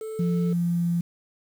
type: tone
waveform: triangle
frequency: 438.5 Hz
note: A4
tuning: 6 cents flat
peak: -29 dBFS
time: 0.01-0.53 s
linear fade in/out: 2 ms
type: tone with pitch glide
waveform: sine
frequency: 172.9 to 171.71 Hz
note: F3 to F3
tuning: -17 to -29 cents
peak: -21 dBFS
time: 0.19-1.01 s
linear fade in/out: 5 ms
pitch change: -12 cents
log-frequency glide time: 0.51-0.9 s
effects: 8-bit

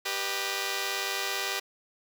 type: chord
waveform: 5% pulse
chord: G augmented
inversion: none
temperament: just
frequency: 392 / 490 / 612.5 Hz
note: G4 / B4 / D#5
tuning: 0 / -14 / -27 cents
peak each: -21 / -24 / -26 dBFS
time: 0.05-1.6 s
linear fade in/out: 10 ms
effects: none

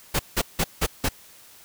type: noise bursts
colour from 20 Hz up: pink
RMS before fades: -22 dBFS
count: 5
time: 0.14-1.09 s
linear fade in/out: 10 ms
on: 54 ms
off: 170 ms
effects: white hiss -50 dBFS RMS until 1.64 s

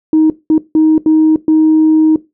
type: tone bursts at uneven times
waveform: sine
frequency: 313.9 Hz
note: D#4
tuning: 15 cents sharp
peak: -4 dBFS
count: 5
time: 0.13-0.3 / 0.5-0.58 / 0.75-0.98 / 1.06-1.36 / 1.48-2.16 s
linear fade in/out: 2 ms
effects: noise-tail reverb RT60 0.2 s tail -17 dB re dry + tanh soft clip ceiling -2 dBFS

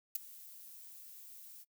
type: noise with ADSR envelope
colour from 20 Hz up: violet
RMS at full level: -32 dBFS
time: 0.15-1.65 s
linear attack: 5 ms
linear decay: 13 ms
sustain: -21 dB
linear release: 34 ms
effects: noise-tail reverb RT60 0.1 s tail -23 dB re dry

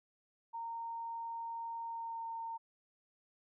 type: tone with pitch glide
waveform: sine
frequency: 922 to 914 Hz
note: A#5 to A#5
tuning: -19 to -34 cents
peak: -39 dBFS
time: 0.53-2.58 s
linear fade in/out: 20 ms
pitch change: -15 cents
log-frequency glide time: 1.85-2.26 s
effects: none

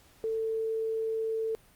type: tone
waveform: sine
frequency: 445.3 Hz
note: A4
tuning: 21 cents sharp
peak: -28 dBFS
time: 0.24-1.55 s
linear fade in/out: 0 ms
effects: pink hiss -60 dBFS RMS until 1.75 s + Opus 48 kbps

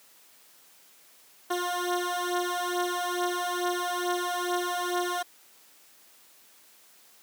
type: beating tone pair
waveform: 15% pulse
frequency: 354.1 / 356.4 Hz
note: F4 / F4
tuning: +24 / +35 cents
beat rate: 2.3 Hz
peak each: -24 dBFS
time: 1.5-5.23 s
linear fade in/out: 10 ms
effects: white hiss -57 dBFS RMS until 7.22 s + high-pass 200 Hz 12 dB/octave

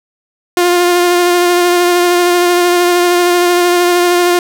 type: tone with vibrato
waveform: sawtooth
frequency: 352.6 Hz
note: F4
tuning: 17 cents sharp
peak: -4 dBFS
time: 0.57-4.39 s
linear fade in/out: 2 ms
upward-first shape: sine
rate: 13 Hz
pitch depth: 17 cents each way
effects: none

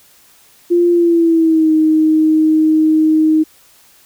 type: tone with pitch glide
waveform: sine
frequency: 347.4 to 313.1 Hz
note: F4 to D#4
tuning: -9 to +11 cents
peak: -8 dBFS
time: 0.7-3.44 s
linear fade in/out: 20 ms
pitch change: -180 cents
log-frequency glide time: 0.91-1.72 s
effects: white hiss -48 dBFS RMS until 4.05 s

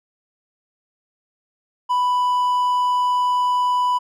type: tone with hard clipping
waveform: triangle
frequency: 991 Hz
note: B5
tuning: 6 cents sharp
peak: -17 dBFS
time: 1.89-3.99 s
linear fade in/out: 20 ms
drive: 6 dB
effects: none

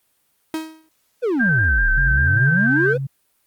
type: tone with exponential decay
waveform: 45% pulse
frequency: 317.3 Hz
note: D#4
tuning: 34 cents sharp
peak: -20 dBFS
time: 0.54-0.89 s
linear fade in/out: 1 ms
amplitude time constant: 76 ms
type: exponential two-way sweep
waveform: triangle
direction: down then up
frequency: 523.3 to 32.7 to 523.3 Hz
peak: -15 dBFS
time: 1.22-2.98 s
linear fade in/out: 20 ms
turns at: 1.9 s
type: tone with vibrato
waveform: sine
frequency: 1568 Hz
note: G6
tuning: in tune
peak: -16 dBFS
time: 1.39-2.94 s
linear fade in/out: 20 ms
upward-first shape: square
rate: 5.1 Hz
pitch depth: 28 cents each way
type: tone with pitch glide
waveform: sine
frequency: 135.3 to 136.16 Hz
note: C#3 to C#3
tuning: -42 to -31 cents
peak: -22 dBFS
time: 1.97-3.07 s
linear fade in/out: 10 ms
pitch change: +11 cents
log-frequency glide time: 2.3-2.52 s
effects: white hiss -65 dBFS RMS until 3.46 s + Opus 32 kbps

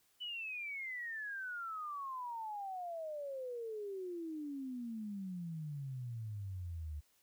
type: exponential sweep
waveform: sine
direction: down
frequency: 3000 to 72.6 Hz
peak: -40 dBFS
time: 0.2-7.01 s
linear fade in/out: 20 ms
effects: white hiss -73 dBFS RMS until 7.22 s

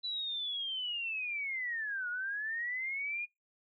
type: linear two-way sweep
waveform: sine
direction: down then up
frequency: 3986 to 1426 to 2454 Hz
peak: -34 dBFS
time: 0.03-3.26 s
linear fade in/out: 20 ms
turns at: 2.09 s
effects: noise-tail reverb RT60 0.2 s tail -24 dB re dry

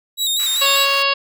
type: tone with vibrato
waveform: sawtooth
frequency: 3786 Hz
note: A#7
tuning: 26 cents sharp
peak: -14 dBFS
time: 0.17-0.87 s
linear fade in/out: 50 ms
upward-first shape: square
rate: 5.1 Hz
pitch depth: 45 cents each way
type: high-pass noise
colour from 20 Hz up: pink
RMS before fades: -32 dBFS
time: 0.39-1.03 s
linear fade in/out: 10 ms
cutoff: 1100 Hz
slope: 24 dB/octave
type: harmonic tone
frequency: 554.4 Hz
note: C#5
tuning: in tune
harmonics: 1 / 2 / 3 / 4 / 5 / 6 / 7 / 8 / 9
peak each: -24 / -20 / -27 / -30 / -18 / -26 / -28 / -24 / -28 dBFS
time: 0.61-1.14 s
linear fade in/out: 10 ms
effects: none

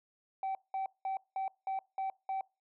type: tone bursts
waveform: sine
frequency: 770 Hz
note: G5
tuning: 31 cents flat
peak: -30 dBFS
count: 7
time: 0.43-2.41 s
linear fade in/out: 2 ms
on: 120 ms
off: 190 ms
effects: noise-tail reverb RT60 0.3 s tail -26 dB re dry + tanh soft clip ceiling -31 dBFS

